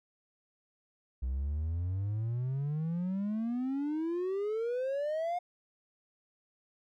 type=exponential sweep; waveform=triangle; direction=up; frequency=61.74 to 720 Hz; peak=-28 dBFS; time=1.22-5.39 s; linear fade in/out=10 ms; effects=tanh soft clip ceiling -24 dBFS